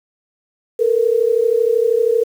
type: tone pair together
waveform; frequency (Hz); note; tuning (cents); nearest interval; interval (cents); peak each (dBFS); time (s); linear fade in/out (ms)
sine; 445.6 / 478.4; A4 / A#4; +22 / +45; minor second; 123; -15; 0.79-2.24; 10
effects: 7-bit